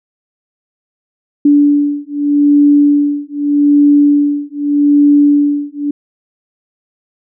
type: beating tone pair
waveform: sine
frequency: 289.3 / 290.12 Hz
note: D4 / D4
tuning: -26 / -21 cents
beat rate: 0.82 Hz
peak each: -10 dBFS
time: 1.45-5.91 s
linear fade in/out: 5 ms
effects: none